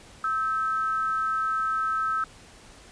sine tone pair together, 1300 / 1555.8 Hz, E6 / G6, -24 / -14 cents, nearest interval minor third, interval 310 cents, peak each -24 / -33 dBFS, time 0.24-2.24 s, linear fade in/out 2 ms, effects pink hiss -50 dBFS RMS until 2.91 s + resampled to 22050 Hz

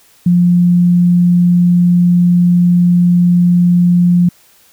sine tone, 175.9 Hz, F3, 13 cents sharp, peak -6 dBFS, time 0.26-4.29 s, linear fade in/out 5 ms, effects white hiss -48 dBFS RMS until 4.72 s

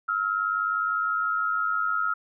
sine tone pair together, 1297.1 / 1396.9 Hz, E6 / F6, -28 / 0 cents, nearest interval minor second, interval 128 cents, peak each -26 dBFS, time 0.08-2.14 s, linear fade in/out 10 ms, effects none

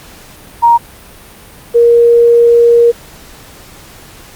sine tone pair in turn, 938 / 470.9 Hz, A#5 / A#4, +11 / +18 cents, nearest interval octave, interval 1193 cents, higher first, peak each -3 dBFS, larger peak neither, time 0.62-0.78 / 1.74-2.92 s, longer second, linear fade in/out 20 ms, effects pink hiss -36 dBFS RMS until 4.35 s + Opus 48 kbps

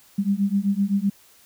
sine beating tone pair, 195.4 / 203.2 Hz, G3 / G#3, -5 / -38 cents, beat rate 7.8 Hz, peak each -22 dBFS, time 0.18-1.1 s, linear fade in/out 10 ms, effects white hiss -54 dBFS RMS until 1.45 s

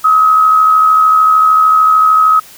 sine tone with amplitude modulation, 1274 Hz, D#6, 41 cents sharp, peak -3 dBFS, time 0.04-2.4 s, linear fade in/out 10 ms, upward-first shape sine, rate 73.3 Hz, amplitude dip 40%, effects white hiss -37 dBFS RMS until 2.57 s

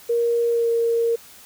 sine tone with pitch glide, 470 to 463.8 Hz, A#4 to A#4, +14 to -9 cents, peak -17 dBFS, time 0.09-1.16 s, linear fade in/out 10 ms, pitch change -23 cents, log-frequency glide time 0.48-0.69 s, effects white hiss -46 dBFS RMS until 1.45 s

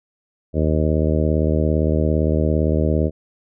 harmonic tone, 77.6 Hz, D#2, 4 cents flat, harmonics 1 / 2 / 3 / 4 / 5 / 6 / 7 / 8, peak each -19 / -22 / -24 / -25 / -26 / -27 / -27 / -28 dBFS, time 0.53-3.11 s, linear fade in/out 50 ms, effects none

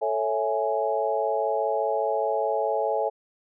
sine chord, A major seventh, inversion none, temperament equal with one note detuned, 440 / 554.4 / 659.3 / 833 Hz, A4 / C#5 / E5 / G#5, 0 / 0 / 0 / +5 cents, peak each -28 dBFS, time 0.01-3.1 s, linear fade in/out 20 ms, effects none

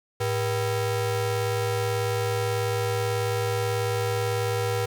35% pulse ring-modulated tone, 293.7 Hz, D4, in tune, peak -19 dBFS, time 0.2-4.86 s, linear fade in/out 10 ms, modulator 186 Hz, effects none

